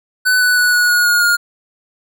square tone with pitch steps, 1500 / 1487.1 / 1474.2 / 1461.5 / 1448.9 / 1436.4 / 1424 Hz, F#6 / F#6 / F#6 / F#6 / F#6 / F6 / F6, +23 / +8 / -7 / -22 / -37 / +48 / +33 cents, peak -11 dBFS, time 0.25-1.37 s, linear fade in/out 20 ms, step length 160 ms, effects none

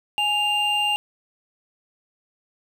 triangle tone pair together, 832.5 / 2794 Hz, G#5 / F7, +4 / 0 cents, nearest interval octave + major sixth, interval 2096 cents, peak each -23 / -19 dBFS, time 0.18-0.96 s, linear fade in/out 0 ms, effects none

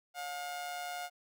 sawtooth tone with amplitude modulation, 714 Hz, F5, 38 cents sharp, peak -32 dBFS, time 0.14-1.1 s, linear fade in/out 50 ms, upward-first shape sine, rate 151 Hz, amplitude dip 50%, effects none

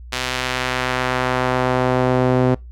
sawtooth tone with band-pass filter sweep, 127.3 Hz, C3, 47 cents flat, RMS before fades -19 dBFS, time 0.12-2.55 s, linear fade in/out 10 ms, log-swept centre 3600 to 380 Hz, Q 0.76, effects noise-tail reverb RT60 0.2 s tail -22 dB re dry + added 60 Hz sine -34 dBFS peak until 2.71 s

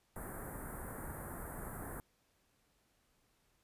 pink band-stop noise, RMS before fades -45 dBFS, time 0.16-2 s, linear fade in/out 0 ms, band 1800 to 8900 Hz, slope 48 dB/octave, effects pink hiss -75 dBFS RMS until 3.63 s + resampled to 32000 Hz

